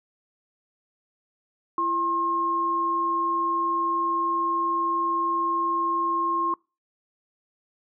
sine tone pair together, 337 / 1070 Hz, E4 / C6, +38 / +38 cents, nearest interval octave + minor sixth, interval 2000 cents, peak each -31 / -22 dBFS, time 1.78-6.54 s, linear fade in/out 2 ms, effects noise-tail reverb RT60 0.3 s tail -26 dB re dry

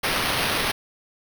violet noise with sample-and-hold, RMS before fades -24 dBFS, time 0.03-0.72 s, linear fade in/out 10 ms, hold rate 7350 Hz, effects none

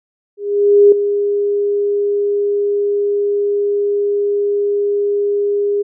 sine tone with ADSR envelope, 407.5 Hz, G#4, 33 cents flat, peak -3 dBFS, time 0.37-5.83 s, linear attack 550 ms, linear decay 4 ms, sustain -10 dB, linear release 18 ms, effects none

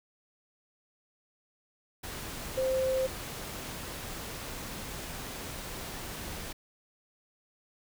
sine tone in noise, 523.3 Hz, C5, in tune, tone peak -26 dBFS, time 2.57-3.07 s, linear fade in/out 10 ms, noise pink, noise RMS -40 dBFS, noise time 2.03-6.53 s, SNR +11 dB, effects none

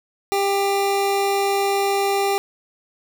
square tone pair together, 397 / 794 Hz, G4 / G5, +22 / +22 cents, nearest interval octave, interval 1200 cents, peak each -21 / -22 dBFS, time 0.32-2.38 s, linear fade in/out 0 ms, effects none

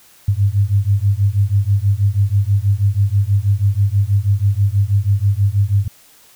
sine beating tone pair, 97.4 / 103.6 Hz, G2 / G#2, -11 / -4 cents, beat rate 6.2 Hz, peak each -15 / -15 dBFS, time 0.28-5.88 s, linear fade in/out 5 ms, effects white hiss -48 dBFS RMS until 6.35 s

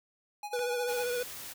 square tone with tremolo, 830.6 Hz, G#5, in tune, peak -36 dBFS, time 0.43-1.04 s, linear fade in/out 2 ms, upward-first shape sine, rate 11 Hz, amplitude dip 80%
square tone with vibrato, 488.7 Hz, B4, 18 cents flat, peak -31 dBFS, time 0.53-1.23 s, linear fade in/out 5 ms, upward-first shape triangle, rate 15 Hz, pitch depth 38 cents each way
click, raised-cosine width 0.3 ms, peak -29 dBFS, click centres 0.592 s
white noise, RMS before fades -43 dBFS, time 0.87-1.54 s, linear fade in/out 20 ms
effects none

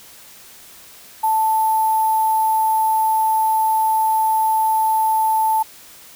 sine tone with sample-and-hold, 880 Hz, A5, in tune, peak -14 dBFS, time 1.23-5.63 s, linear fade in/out 10 ms, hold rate 11025 Hz, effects white hiss -43 dBFS RMS until 6.15 s

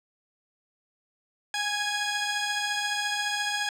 15% pulse tone pair together, 826 / 1666.4 Hz, G#5 / G#6, -10 / +5 cents, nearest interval octave, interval 1215 cents, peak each -23 dBFS, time 1.54-3.69 s, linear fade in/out 2 ms, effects low-pass 9000 Hz 12 dB/octave

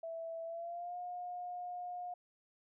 sine tone with pitch glide, 659.3 to 714.8 Hz, E5 to F5, 0 to +40 cents, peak -40 dBFS, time 0.03-2.14 s, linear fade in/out 5 ms, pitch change +140 cents, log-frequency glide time 0.44-0.97 s, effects none

